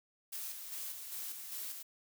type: noise with tremolo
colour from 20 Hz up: blue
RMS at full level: -42 dBFS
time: 0.32-1.83 s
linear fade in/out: 10 ms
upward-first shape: square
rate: 2.5 Hz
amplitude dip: 40%
effects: none